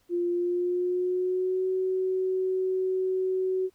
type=tone with pitch glide; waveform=sine; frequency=349.2 to 374.3 Hz; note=F4 to F#4; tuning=0 to +20 cents; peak=-24 dBFS; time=0.09-3.7 s; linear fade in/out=50 ms; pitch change=+120 cents; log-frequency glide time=0.3-1.67 s; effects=pink hiss -68 dBFS RMS until 3.74 s